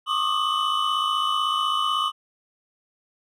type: tone cluster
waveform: triangle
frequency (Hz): 1092 / 1190 / 1246 / 2993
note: C#6 / D6 / D#6 / F#7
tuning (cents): -26 / +22 / +2 / +19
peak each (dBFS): -25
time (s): 0.06-2.12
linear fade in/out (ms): 50
effects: none